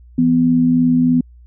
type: tone pair together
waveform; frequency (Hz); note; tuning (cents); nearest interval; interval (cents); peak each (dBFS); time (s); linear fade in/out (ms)
sine; 166.8 / 249.9; E3 / B3; +21 / +21; perfect fifth; 700; -18 / -11; 0.18-1.21; 5
effects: added 60 Hz sine -40 dBFS peak until 1.46 s